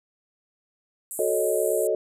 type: band-pass noise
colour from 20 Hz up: pink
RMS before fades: -35 dBFS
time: 1.11-1.87 s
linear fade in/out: 0 ms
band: 7500 to 13000 Hz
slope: 96 dB/octave
type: chord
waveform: sine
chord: D# half-diminished seventh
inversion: first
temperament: equal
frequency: 370 / 440 / 554.4 / 622.3 Hz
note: F#4 / A4 / C#5 / D#5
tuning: 0 / 0 / 0 / 0 cents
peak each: -28 / -25 / -28 / -26 dBFS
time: 1.19-1.95 s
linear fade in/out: 2 ms
effects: none